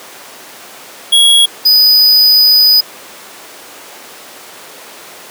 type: tone pair in turn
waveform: square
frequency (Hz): 3322 / 4977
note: G#7 / D#8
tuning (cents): 0 / 0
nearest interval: perfect fifth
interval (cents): 700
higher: second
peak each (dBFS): -5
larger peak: neither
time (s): 1.12-1.46 / 1.65-2.81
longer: second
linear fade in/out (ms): 10
effects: pink hiss -32 dBFS RMS until 5.3 s + high-pass 400 Hz 12 dB/octave